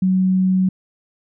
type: tone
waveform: sine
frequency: 186.8 Hz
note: F#3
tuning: 17 cents sharp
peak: -13 dBFS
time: 0.02-0.69 s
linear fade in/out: 5 ms
effects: none